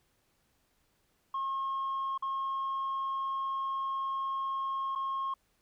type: tone with dropouts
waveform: sine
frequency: 1079 Hz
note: C#6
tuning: 47 cents flat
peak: -29 dBFS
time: 1.34-5.34 s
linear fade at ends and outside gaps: 5 ms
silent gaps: 2.178-2.223 / 4.952-4.957 s
effects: tanh soft clip ceiling -29 dBFS + pink hiss -73 dBFS RMS until 5.61 s